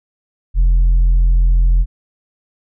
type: tone with tanh clipping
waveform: sine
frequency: 42.89 Hz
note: F1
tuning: 31 cents flat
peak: -9 dBFS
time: 0.54-1.86 s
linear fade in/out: 50 ms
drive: 2 dB
effects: none